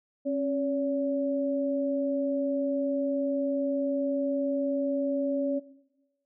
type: tone pair together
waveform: sine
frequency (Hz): 272.7 / 568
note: C#4 / C#5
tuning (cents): -28 / +42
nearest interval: octave + minor second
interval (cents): 1270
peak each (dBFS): -28 / -29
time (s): 0.25-5.6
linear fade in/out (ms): 20
effects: noise-tail reverb RT60 1.0 s tail -18 dB re dry